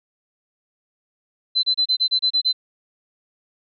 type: tone bursts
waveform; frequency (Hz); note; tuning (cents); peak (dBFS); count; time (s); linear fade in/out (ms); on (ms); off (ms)
sine; 4051; B7; +43; -15; 9; 1.55-2.529; 20; 83; 29
effects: none